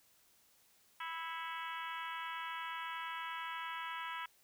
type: harmonic tone with a mistuned harmonic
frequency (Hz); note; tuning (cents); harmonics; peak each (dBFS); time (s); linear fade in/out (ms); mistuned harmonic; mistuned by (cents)
328.5; E4; -6; 3 / 4 / 5 / 6 / 7 / 8 / 9 / 10; -44 / -46 / -48 / -50 / -51 / -52 / -53 / -54; 1-4.26; 5; 7; -55
effects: white hiss -69 dBFS RMS until 4.43 s